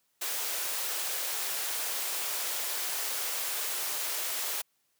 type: high-pass noise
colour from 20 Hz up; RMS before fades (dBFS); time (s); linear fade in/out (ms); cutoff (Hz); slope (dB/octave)
white; -33; 0.21-4.62; 10; 390; 24
effects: white hiss -74 dBFS RMS until 4.99 s + high-pass 100 Hz 12 dB/octave